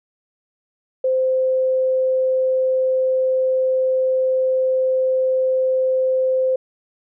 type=tone; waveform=sine; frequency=519 Hz; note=C5; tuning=14 cents flat; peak=-15 dBFS; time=1.04-6.56 s; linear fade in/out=5 ms; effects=none